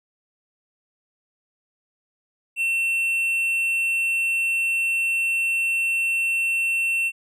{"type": "tone with tanh clipping", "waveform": "triangle", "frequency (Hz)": 2700, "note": "E7", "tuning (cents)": 41, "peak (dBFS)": -21, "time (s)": [2.56, 7.12], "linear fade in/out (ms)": 50, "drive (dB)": 10, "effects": []}